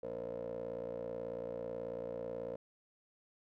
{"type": "tone with band-pass filter", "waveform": "15% pulse", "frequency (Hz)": 58.27, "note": "A#1", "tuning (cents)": 0, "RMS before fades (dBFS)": -42, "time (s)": [0.03, 2.56], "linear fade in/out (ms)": 5, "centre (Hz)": 490, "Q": 8.4, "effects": []}